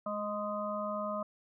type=harmonic tone with a mistuned harmonic; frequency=207.7 Hz; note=G#3; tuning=in tune; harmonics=1 / 3 / 5 / 6; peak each=-40 / -36 / -41 / -39 dBFS; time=0.06-1.23 s; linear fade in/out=5 ms; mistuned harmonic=1; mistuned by=+19 cents; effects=none